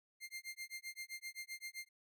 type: tone with tremolo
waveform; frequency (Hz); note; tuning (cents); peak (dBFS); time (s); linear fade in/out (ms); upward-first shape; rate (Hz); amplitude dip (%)
sawtooth; 2105; C7; +10; -39; 0.2-1.89; 50; sine; 7.7; 100
effects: none